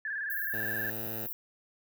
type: tone with vibrato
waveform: sine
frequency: 1671 Hz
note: G#6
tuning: 10 cents sharp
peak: -32 dBFS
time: 0.05-0.9 s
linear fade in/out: 2 ms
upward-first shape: square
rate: 19 Hz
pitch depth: 66 cents each way
type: high-pass noise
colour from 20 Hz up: white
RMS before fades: -38 dBFS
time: 0.3-1.33 s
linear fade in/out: 0 ms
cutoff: 12000 Hz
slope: 96 dB/octave
type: tone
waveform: 10% pulse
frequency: 110 Hz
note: A2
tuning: in tune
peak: -31 dBFS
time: 0.53-1.27 s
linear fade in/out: 10 ms
effects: none